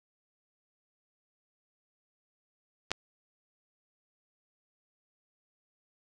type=clicks; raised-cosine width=0.2 ms; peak=-30 / -9 dBFS; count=2; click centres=2.907 / 2.916 s; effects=none